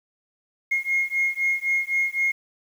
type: beating tone pair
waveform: sine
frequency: 2147 / 2150.9 Hz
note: C7 / C7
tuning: +44 / +47 cents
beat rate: 3.9 Hz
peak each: -23 dBFS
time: 0.71-2.32 s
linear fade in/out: 10 ms
effects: tanh soft clip ceiling -15 dBFS + 8-bit